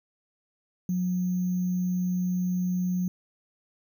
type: tone with sample-and-hold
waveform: sine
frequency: 181 Hz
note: F#3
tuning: 38 cents flat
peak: -24 dBFS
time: 0.89-3.08 s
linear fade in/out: 2 ms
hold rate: 6300 Hz
effects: none